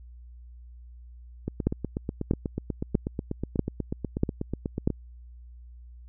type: two click trains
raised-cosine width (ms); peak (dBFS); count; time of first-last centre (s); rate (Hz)
3; -16 / -9; 29 / 6; 1.48-4.903 / 1.67-4.875; 8.18 / 1.56
effects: added 60 Hz sine -44 dBFS peak until 6.08 s

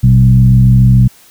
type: tone with frequency modulation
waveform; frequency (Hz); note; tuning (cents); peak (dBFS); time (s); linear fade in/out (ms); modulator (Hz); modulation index
sine; 122.4; B2; -15; -3; 0.03-1.08; 10; 67.1; 0.77
effects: white hiss -43 dBFS RMS until 1.3 s

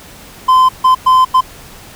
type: tone bursts at uneven times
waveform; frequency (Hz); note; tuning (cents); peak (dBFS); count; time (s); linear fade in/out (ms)
triangle; 1029; C6; -29; -3; 4; 0.48-0.69 / 0.84-0.95 / 1.06-1.25 / 1.34-1.41; 10
effects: pink hiss -36 dBFS RMS until 1.95 s

